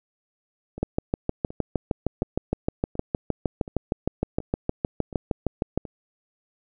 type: two click trains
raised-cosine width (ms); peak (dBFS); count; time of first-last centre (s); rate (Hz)
2; -23 / -9; 8 / 33; 0.78-5.852 / 0.83-5.776; 1.38 / 6.47
effects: none